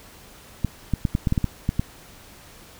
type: clicks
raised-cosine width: 5 ms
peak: -8 dBFS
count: 10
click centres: 0.647 / 0.937 / 1.052 / 1.151 / 1.272 / 1.324 / 1.378 / 1.443 / 1.691 / 1.795 s
effects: pink hiss -47 dBFS RMS until 2.79 s